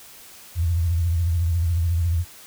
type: tone with vibrato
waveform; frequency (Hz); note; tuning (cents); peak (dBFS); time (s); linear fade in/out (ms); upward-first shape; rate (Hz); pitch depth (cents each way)
sine; 84.6; E2; +45; -18; 0.55-2.25; 50; triangle; 14; 120
effects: white hiss -45 dBFS RMS until 2.46 s